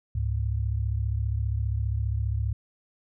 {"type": "tone pair together", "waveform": "sine", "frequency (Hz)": [70.3, 105.27], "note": ["C#2", "G#2"], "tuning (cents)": [25, 24], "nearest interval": "perfect fifth", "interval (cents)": 699, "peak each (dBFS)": -27, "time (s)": [0.15, 2.53], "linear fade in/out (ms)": 5, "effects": []}